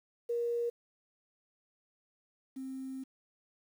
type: tone pair in turn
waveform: sine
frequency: 472.9 / 264 Hz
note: A#4 / C4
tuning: +25 / +16 cents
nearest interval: minor seventh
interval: 1009 cents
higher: first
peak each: -30 / -38 dBFS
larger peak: first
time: 0.29-0.7 / 2.56-3.04 s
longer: second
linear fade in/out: 10 ms
effects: 10-bit